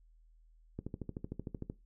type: click train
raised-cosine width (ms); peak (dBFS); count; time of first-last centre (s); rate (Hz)
3; -26; 13; 0.79-1.699; 13.2
effects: noise-tail reverb RT60 0.2 s tail -18 dB re dry + added 40 Hz sine -60 dBFS peak until 1.85 s